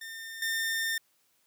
sawtooth tone with level steps, 1809 Hz, A6, 48 cents sharp, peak -36 / -25 dBFS, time 0.01-0.98 s, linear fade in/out 5 ms, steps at 0.42 s, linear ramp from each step 2 ms, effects white hiss -70 dBFS RMS until 1.46 s + high-pass 80 Hz 12 dB/octave

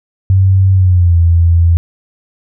sine tone with pitch glide, 95.4 to 84.5 Hz, G2 to E2, -47 to +43 cents, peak -5 dBFS, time 0.3-1.77 s, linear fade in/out 0 ms, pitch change -210 cents, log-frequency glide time 0.73-1.17 s, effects none

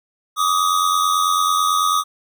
square tone pair together, 1157.9 / 1247 Hz, D6 / D#6, -25 / +3 cents, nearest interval minor second, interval 128 cents, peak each -20 / -18 dBFS, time 0.36-2.04 s, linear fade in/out 50 ms, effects none

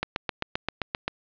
click train, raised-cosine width 0.3 ms, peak -10 dBFS, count 9, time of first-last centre 0.03-1.08 s, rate 7.62 Hz, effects resampled to 11025 Hz + 8-bit

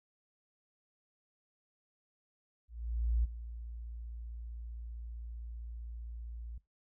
sine tone with ADSR envelope, 57.7 Hz, A#1, 17 cents flat, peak -26 dBFS, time 2.68-6.58 s, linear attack 560 ms, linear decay 18 ms, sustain -15 dB, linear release 4 ms, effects noise-tail reverb RT60 0.2 s tail -21 dB re dry

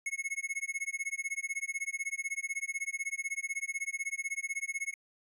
square tone with tremolo, 2185 Hz, C#7, 26 cents flat, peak -31 dBFS, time 0.06-4.94 s, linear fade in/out 2 ms, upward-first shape sine, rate 16 Hz, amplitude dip 100%, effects resampled to 32000 Hz

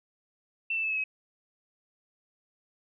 sine tone with pitch steps, 2683 / 2649 / 2616 / 2583 / 2550 Hz, E7 / E7 / E7 / E7 / D#7, +30 / +8 / -14 / -36 / +42 cents, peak -27 dBFS, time 0.7-1.04 s, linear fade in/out 5 ms, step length 68 ms, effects none

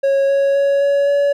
triangle tone with pitch steps, 549 / 553.8 / 558.6 / 563.5 / 568.4 Hz, C#5 / C#5 / C#5 / C#5 / C#5, -17 / -2 / +13 / +28 / +43 cents, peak -10 dBFS, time 0.03-1.33 s, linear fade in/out 10 ms, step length 260 ms, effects none

